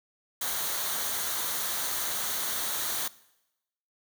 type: noise with comb filter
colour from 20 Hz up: white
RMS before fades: -31 dBFS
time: 0.41-3.08 s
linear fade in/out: 5 ms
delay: 0.39 ms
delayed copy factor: -0.5
effects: noise-tail reverb RT60 0.9 s tail -20 dB re dry